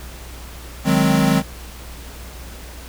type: chord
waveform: square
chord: Ab dominant seventh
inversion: second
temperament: equal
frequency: 155.56 / 185 / 207.7 / 261.6 Hz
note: Eb3 / Gb3 / Ab3 / C4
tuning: 0 / 0 / 0 / 0 cents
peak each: -20 dBFS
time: 0.84-1.43 s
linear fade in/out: 50 ms
effects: added 60 Hz sine -35 dBFS peak until 2.88 s + pink hiss -39 dBFS RMS until 2.88 s